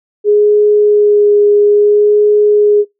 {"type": "tone with vibrato", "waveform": "sine", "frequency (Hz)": 415.3, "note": "G#4", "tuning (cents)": 0, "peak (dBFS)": -5, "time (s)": [0.24, 2.85], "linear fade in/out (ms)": 50, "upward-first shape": "sine", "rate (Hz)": 0.6, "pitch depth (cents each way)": 12, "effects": ["noise-tail reverb RT60 0.2 s tail -25 dB re dry"]}